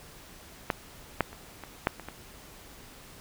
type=clicks; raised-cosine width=0.5 ms; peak=-10 / -8 / -29 / -25 / -8 / -25 / -23 dBFS; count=7; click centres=0.702 / 1.207 / 1.33 / 1.637 / 1.871 / 1.997 / 2.086 s; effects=pink hiss -50 dBFS RMS until 3.2 s